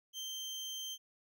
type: tone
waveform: 30% pulse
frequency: 3136 Hz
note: G7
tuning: in tune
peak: -37 dBFS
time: 0.13-0.98 s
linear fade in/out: 50 ms
effects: none